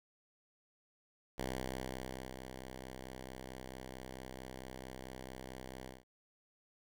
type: tone with ADSR envelope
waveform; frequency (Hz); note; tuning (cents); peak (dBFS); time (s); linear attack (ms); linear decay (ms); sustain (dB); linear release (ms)
5% pulse; 64.5; C2; -24; -26; 1.38-6.04; 5; 990; -9; 170
effects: none